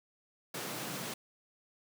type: high-pass noise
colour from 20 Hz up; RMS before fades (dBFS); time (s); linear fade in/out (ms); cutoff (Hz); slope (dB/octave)
pink; -40; 0.54-1.14; 5; 120; 96
effects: none